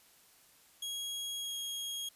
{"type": "tone with pitch glide", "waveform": "sawtooth", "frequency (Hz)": [3300, 3277], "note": ["G#7", "G#7"], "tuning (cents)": [-12, -24], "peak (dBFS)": -34, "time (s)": [0.82, 2.09], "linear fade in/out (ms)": 5, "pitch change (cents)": -12, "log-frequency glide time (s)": [1.4, 1.55], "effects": ["white hiss -63 dBFS RMS until 2.15 s", "resampled to 32000 Hz"]}